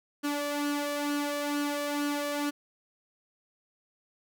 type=tone with flanger; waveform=sawtooth; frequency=290.2 Hz; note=D4; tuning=21 cents flat; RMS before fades=-31 dBFS; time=0.23-2.51 s; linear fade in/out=20 ms; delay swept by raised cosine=0.67 to 1.77 ms; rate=2.2 Hz; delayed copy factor=+0.55; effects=none